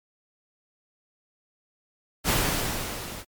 pink noise with level ramp, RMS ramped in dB -21 to -39 dBFS, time 2.24-3.25 s, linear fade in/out 50 ms, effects MP3 96 kbps

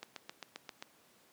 click train, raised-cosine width 0.2 ms, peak -25 dBFS, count 7, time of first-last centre 0.03-0.825 s, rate 7.55 Hz, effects pink hiss -65 dBFS RMS until 1.32 s + high-pass 200 Hz 12 dB/octave

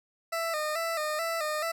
20% pulse tone with vibrato, 636 Hz, D#5, 38 cents sharp, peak -24 dBFS, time 0.32-1.72 s, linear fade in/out 10 ms, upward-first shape square, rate 2.3 Hz, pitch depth 72 cents each way, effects none

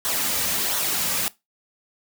white noise with flanger, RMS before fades -24 dBFS, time 0.05-1.28 s, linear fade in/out 0 ms, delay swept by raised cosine 0.4 to 2.9 ms, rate 1.4 Hz, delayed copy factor -0.5, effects noise-tail reverb RT60 0.2 s tail -19 dB re dry

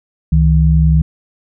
sine tone pair together, 68.4 / 158.23 Hz, C#2 / D#3, -23 / +29 cents, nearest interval octave + minor third, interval 1452 cents, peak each -10 dBFS, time 0.32-1.02 s, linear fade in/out 5 ms, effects none

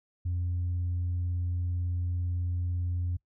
sine tone, 88.2 Hz, F2, 18 cents sharp, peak -26 dBFS, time 0.25-3.17 s, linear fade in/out 10 ms, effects noise-tail reverb RT60 0.1 s tail -23 dB re dry + tanh soft clip ceiling -25 dBFS

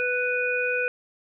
harmonic tone, 495.1 Hz, B4, 4 cents sharp, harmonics 1 / 3 / 5, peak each -27 / -27 / -27 dBFS, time 0-0.88 s, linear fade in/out 0 ms, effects none

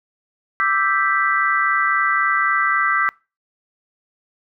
sine chord, E minor seventh, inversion third, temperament equal, 1174.7 / 1318.5 / 1568 / 1975.5 Hz, D6 / E6 / G6 / B6, 0 / 0 / 0 / 0 cents, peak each -21 dBFS, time 0.6-3.09 s, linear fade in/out 0 ms, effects noise-tail reverb RT60 0.3 s tail -25 dB re dry

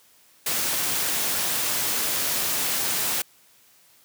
white noise, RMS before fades -25 dBFS, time 0.46-3.22 s, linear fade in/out 5 ms, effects white hiss -57 dBFS RMS until 4.04 s + high-pass 100 Hz 12 dB/octave

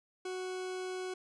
40% pulse tone, 370 Hz, F#4, in tune, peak -36 dBFS, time 0.25-1.14 s, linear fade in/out 5 ms, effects resampled to 22050 Hz

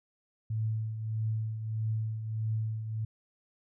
sine tone with tremolo, 110 Hz, A2, in tune, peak -27 dBFS, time 0.5-3.05 s, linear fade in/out 5 ms, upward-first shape triangle, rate 1.6 Hz, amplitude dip 60%, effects none

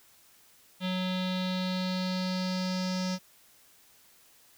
square tone with low-pass filter sweep, 184.6 Hz, F#3, 4 cents flat, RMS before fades -31 dBFS, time 0.8-3.19 s, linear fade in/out 50 ms, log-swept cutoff 3500 to 5400 Hz, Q 4.9, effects white hiss -60 dBFS RMS until 4.57 s

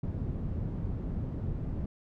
white low-pass noise, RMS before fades -34 dBFS, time 0.03-1.86 s, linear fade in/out 5 ms, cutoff 140 Hz, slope 12 dB/octave, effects none

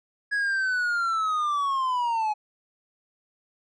triangle linear sweep, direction down, 1675 to 836 Hz, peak -21 dBFS, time 0.31-2.34 s, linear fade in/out 20 ms, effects resampled to 22050 Hz

